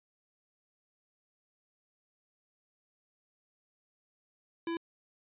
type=tone; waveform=square; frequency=334.3 Hz; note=E4; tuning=24 cents sharp; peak=-33 dBFS; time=4.67-4.77 s; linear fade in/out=2 ms; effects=resampled to 8000 Hz